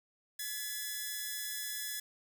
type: tone pair together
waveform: 5% pulse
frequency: 1708.4 / 2000 Hz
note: G#6 / B6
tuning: +48 / +21 cents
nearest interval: minor third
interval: 273 cents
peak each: -27 / -34 dBFS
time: 0.39-2 s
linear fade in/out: 5 ms
effects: none